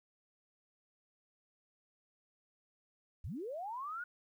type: linear sweep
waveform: sine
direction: up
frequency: 51.91 to 1480 Hz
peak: -39 dBFS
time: 3.24-4.04 s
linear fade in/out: 5 ms
effects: 12-bit